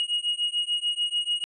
triangle beating tone pair, 2881 / 2887.8 Hz, F#7 / F#7, -47 / -43 cents, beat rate 6.8 Hz, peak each -26 dBFS, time 0-1.44 s, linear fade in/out 0 ms, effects resampled to 24000 Hz

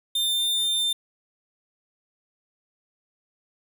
45% pulse tone, 3599 Hz, A7, 38 cents sharp, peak -22 dBFS, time 0.15-0.93 s, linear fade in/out 5 ms, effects none

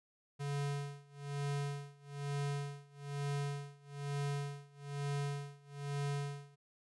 square tone with tremolo, 142.4 Hz, C#3, 47 cents sharp, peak -35 dBFS, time 0.39-6.56 s, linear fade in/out 20 ms, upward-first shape sine, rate 1.1 Hz, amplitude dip 95%, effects resampled to 24000 Hz

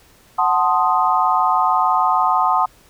sine chord, F# diminished seventh, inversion none, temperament equal, 740 / 880 / 1046.5 / 1244.5 Hz, F#5 / A5 / C6 / Eb6, 0 / 0 / 0 / 0 cents, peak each -19 dBFS, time 0.38-2.66 s, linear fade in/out 10 ms, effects pink hiss -51 dBFS RMS until 2.89 s

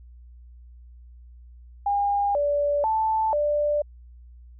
sine tone with pitch steps, 809 / 579 / 879 / 590 Hz, G#5 / D5 / A5 / D5, -46 / -25 / -2 / +8 cents, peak -20 dBFS, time 1.86-3.82 s, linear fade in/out 5 ms, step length 490 ms, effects added 60 Hz sine -44 dBFS peak until 4.59 s

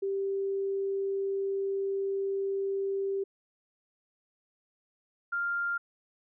sine tone pair in turn, 392 / 1396.9 Hz, G4 / F6, 0 / 0 cents, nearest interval octave + minor seventh, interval 2200 cents, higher second, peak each -28 dBFS, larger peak neither, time 0.02-3.24 / 5.32-5.78 s, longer first, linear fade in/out 10 ms, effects none

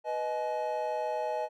triangle chord, G# minor, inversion first, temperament equal with one note detuned, 493.9 / 622.3 / 851.5 Hz, B4 / D#5 / G#5, 0 / 0 / +43 cents, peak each -35 / -31 / -32 dBFS, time 0.04-1.49 s, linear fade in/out 50 ms, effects none

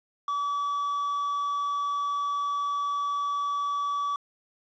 triangle tone, 1146 Hz, D6, 43 cents flat, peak -24 dBFS, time 0.28-4.16 s, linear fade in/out 2 ms, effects resampled to 16000 Hz + 9-bit

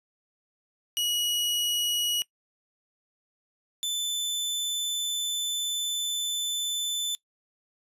sawtooth tone pair in turn, 2910 / 3519 Hz, F#7 / A7, -29 / 0 cents, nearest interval minor third, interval 329 cents, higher second, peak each -22 / -24 dBFS, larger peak first, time 0.97-2.22 / 3.83-7.15 s, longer second, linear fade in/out 0 ms, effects noise-tail reverb RT60 0.1 s tail -22 dB re dry + resampled to 32000 Hz

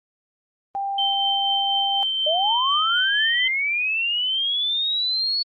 sine tone, 792 Hz, G5, 18 cents sharp, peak -23 dBFS, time 0.75-2.03 s, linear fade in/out 0 ms
sine tone with tremolo, 3108 Hz, G7, 16 cents flat, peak -19 dBFS, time 0.98-3.48 s, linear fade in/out 5 ms, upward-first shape triangle, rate 4.1 Hz, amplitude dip 30%
sine linear sweep, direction up, 587.3 to 4435 Hz, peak -20 dBFS, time 2.26-5.43 s, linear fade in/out 10 ms
effects Opus 32 kbps

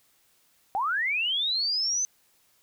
sine linear sweep, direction up, 740 to 6210 Hz, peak -24 dBFS, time 0.75-2.05 s, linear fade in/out 0 ms, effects white hiss -65 dBFS RMS until 2.62 s

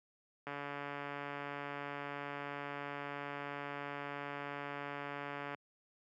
click train, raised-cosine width 0.5 ms, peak -27 dBFS, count 727, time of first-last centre 0.47-5.547 s, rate 143 Hz, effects high-pass 150 Hz 12 dB/octave

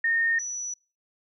sine tone pair in turn, 1835 / 5914 Hz, A#6 / F#8, -28 / -2 cents, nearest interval octave + minor sixth, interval 2026 cents, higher second, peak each -21 / -30 dBFS, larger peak first, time 0.04-0.39 / 0.39-0.74 s, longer neither, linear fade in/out 5 ms, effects noise-tail reverb RT60 0.3 s tail -22 dB re dry

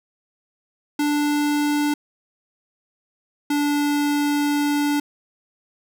square tone pair in turn, 293.7 / 291 Hz, D4 / D4, 0 / -16 cents, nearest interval unison, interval 16 cents, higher first, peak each -19 dBFS, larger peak neither, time 0.99-1.94 / 3.5-5 s, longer second, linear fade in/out 5 ms, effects none

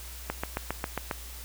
click train, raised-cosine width 0.5 ms, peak -14 dBFS, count 7, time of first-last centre 0.3-1.112 s, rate 7.39 Hz, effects added 60 Hz sine -42 dBFS peak until 1.44 s + white hiss -45 dBFS RMS until 1.44 s

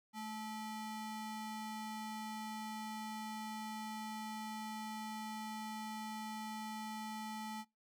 square ring-modulated tone, 542 Hz, C#5, 39 cents flat, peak -40 dBFS, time 0.13-7.65 s, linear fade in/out 50 ms, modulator 324 Hz, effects noise-tail reverb RT60 0.2 s tail -24 dB re dry

